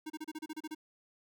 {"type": "tone bursts", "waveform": "square", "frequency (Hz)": 311.1, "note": "D#4", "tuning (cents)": 0, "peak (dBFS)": -39, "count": 10, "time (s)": [0.06, 0.749], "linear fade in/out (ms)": 10, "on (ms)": 41, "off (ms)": 31, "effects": []}